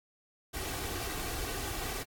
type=noise with comb filter; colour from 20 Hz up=pink; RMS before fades=-37 dBFS; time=0.53-2.04 s; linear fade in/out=20 ms; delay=2.6 ms; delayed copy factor=+0.55; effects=AAC 64 kbps